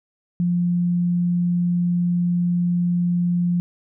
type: tone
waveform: sine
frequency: 175.2 Hz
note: F3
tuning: 6 cents sharp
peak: -17 dBFS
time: 0.4-3.6 s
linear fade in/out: 0 ms
effects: none